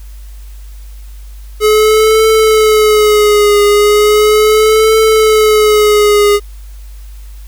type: tone with vibrato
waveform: square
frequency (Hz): 425.6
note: G#4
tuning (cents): +42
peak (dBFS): -6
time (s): 1.6-6.4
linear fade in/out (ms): 50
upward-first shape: triangle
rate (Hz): 0.37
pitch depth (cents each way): 62
effects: added 50 Hz sine -27 dBFS peak until 7.47 s + white hiss -45 dBFS RMS until 7.47 s